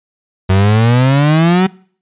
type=exponential sweep; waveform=35% pulse; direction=up; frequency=92.5 to 191.6 Hz; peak=-6 dBFS; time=0.49-1.67 s; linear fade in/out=10 ms; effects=noise-tail reverb RT60 0.5 s tail -24 dB re dry + resampled to 8000 Hz